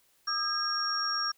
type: tone cluster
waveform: sine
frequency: 1219 / 1307 / 1625 / 5560 Hz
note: D#6 / E6 / G#6 / F8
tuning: -36 / -15 / -38 / -9 cents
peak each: -34 / -38 / -36 / -30 dBFS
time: 0.27-1.32 s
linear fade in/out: 10 ms
effects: white hiss -67 dBFS RMS until 1.37 s